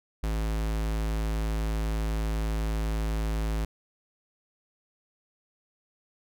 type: tone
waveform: square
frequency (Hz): 54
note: A1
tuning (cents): -32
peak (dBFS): -27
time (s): 0.23-3.65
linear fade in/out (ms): 5
effects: none